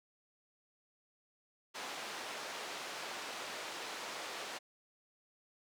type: band-pass noise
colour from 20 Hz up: pink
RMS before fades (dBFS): -44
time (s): 1.74-4.59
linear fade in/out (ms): 20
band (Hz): 530 to 6000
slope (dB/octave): 12
effects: none